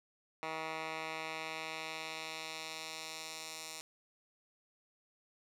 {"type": "tone with band-pass filter sweep", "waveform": "10% pulse", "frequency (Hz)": 159.2, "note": "D#3", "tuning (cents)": 40, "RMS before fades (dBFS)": -43, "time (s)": [0.43, 3.81], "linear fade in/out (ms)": 0, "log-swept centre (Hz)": [1600, 6600], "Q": 0.97, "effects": []}